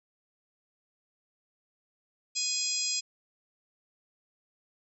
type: harmonic tone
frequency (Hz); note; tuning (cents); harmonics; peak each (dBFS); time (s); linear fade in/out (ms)
830.6; G#5; 0; 3 / 4 / 5 / 6 / 7 / 8 / 9; -39 / -41 / -40 / -32 / -42 / -37 / -33; 2.35-3.01; 20
effects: none